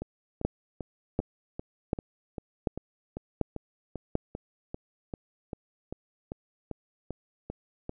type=two click trains; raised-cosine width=2 ms; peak=-12 / -22 dBFS; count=6 / 21; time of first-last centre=0.45-4.154 / 0.02-7.894 s; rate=1.35 / 2.54 Hz; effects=none